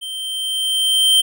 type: tone with level ramp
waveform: square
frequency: 3129 Hz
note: G7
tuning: 4 cents flat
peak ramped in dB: -27 to -10 dBFS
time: 0.01-1.22 s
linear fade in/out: 20 ms
effects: none